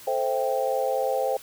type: chord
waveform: sine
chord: A minor seventh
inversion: none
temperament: equal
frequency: 440 / 523.3 / 659.3 / 784 Hz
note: A4 / C5 / E5 / G5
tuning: 0 / 0 / 0 / 0 cents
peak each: -31 / -25 / -31 / -28 dBFS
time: 0.07-1.37 s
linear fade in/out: 5 ms
effects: white hiss -46 dBFS RMS until 1.42 s